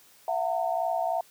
sine tone cluster, 670 / 733 / 907 Hz, E5 / F#5 / A#5, +28 / -16 / -48 cents, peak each -28 / -29 / -33 dBFS, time 0.28-1.21 s, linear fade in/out 2 ms, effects white hiss -57 dBFS RMS until 1.3 s + high-pass 100 Hz 12 dB/octave

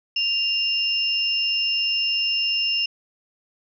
sine tone pair together, 2797 / 5286 Hz, F7 / E8, +2 / +4 cents, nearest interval major seventh, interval 1102 cents, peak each -21 / -25 dBFS, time 0.16-2.86 s, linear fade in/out 5 ms, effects none

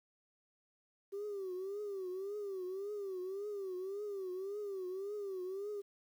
sine tone with vibrato, 390 Hz, G4, 9 cents flat, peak -37 dBFS, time 1.12-5.82 s, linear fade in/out 20 ms, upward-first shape triangle, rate 1.8 Hz, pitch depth 140 cents each way, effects tanh soft clip ceiling -36 dBFS + 11-bit

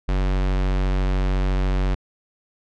square tone, 46.97 Hz, F#1, 27 cents sharp, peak -19 dBFS, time 0.08-1.95 s, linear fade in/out 10 ms, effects low-pass 4000 Hz 12 dB/octave

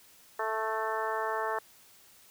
harmonic tone with a mistuned harmonic, 220 Hz, A3, in tune, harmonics 2 / 3 / 4 / 5 / 6 / 7 / 8, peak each -36 / -37 / -35 / -36 / -39 / -42 / -39 dBFS, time 0.39-1.59 s, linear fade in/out 5 ms, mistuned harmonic 8, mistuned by +17 cents, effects white hiss -58 dBFS RMS until 2.3 s

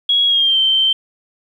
sine tone with pitch glide, 3322 to 3117 Hz, G#7 to G7, 0 to -11 cents, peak -11 dBFS, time 0.09-0.93 s, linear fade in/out 5 ms, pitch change -111 cents, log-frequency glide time 0.26-0.58 s, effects 8-bit

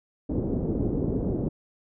white low-pass noise, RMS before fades -27 dBFS, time 0.29-1.49 s, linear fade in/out 10 ms, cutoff 400 Hz, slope 24 dB/octave, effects none

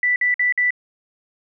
sine tone bursts, 1975.5 Hz, B6, in tune, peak -15 dBFS, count 4, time 0.03-0.706 s, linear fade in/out 2 ms, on 130 ms, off 52 ms, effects none

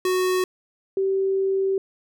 square / sine tone pair in turn, 369 / 386.4 Hz, F#4 / G4, -5 / -25 cents, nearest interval minor second, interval 80 cents, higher second, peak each -20 / -19 dBFS, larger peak second, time 0.05-0.44 / 0.97-1.78 s, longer second, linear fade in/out 2 ms, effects none

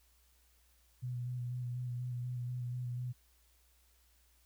sine tone with vibrato, 123.47 Hz, B2, in tune, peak -36 dBFS, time 1.02-3.13 s, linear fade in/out 20 ms, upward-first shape square, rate 4.1 Hz, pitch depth 19 cents each way, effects added 60 Hz sine -68 dBFS peak until 4.45 s + white hiss -71 dBFS RMS until 4.45 s

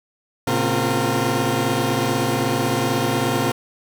20% pulse tone cluster, 114.7 / 137.2 / 258.4 / 353.7 / 458.9 Hz, A#2 / C#3 / C4 / F4 / A#4, -28 / -17 / -21 / +22 / -27 cents, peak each -20 dBFS, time 0.47-3.52 s, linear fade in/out 5 ms, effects none

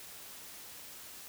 silence, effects white hiss -49 dBFS RMS until 1.28 s

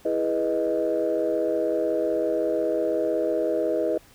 sine chord, E major seventh, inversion none, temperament equal with one note detuned, 329.6 / 415.3 / 491.3 / 622.3 Hz, E4 / G#4 / B4 / D#5, 0 / 0 / -9 / 0 cents, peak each -27 / -28 / -26 / -25 dBFS, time 0.05-3.98 s, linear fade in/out 5 ms, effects tanh soft clip ceiling -14 dBFS + pink hiss -54 dBFS RMS until 4.14 s

